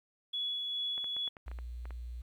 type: tone with tremolo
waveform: sine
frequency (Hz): 3389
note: G#7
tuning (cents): +34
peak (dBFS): -32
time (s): 0.33-1.29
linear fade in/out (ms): 10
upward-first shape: sine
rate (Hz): 2.4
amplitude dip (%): 25
type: clicks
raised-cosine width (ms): 0.5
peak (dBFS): -34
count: 10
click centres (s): 0.979 / 1.043 / 1.166 / 1.277 / 1.368 / 1.481 / 1.515 / 1.588 / 1.855 / 1.907
type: tone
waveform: sine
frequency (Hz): 59.8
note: A#1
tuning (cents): +45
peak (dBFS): -39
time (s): 1.46-2.22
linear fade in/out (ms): 10
effects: 11-bit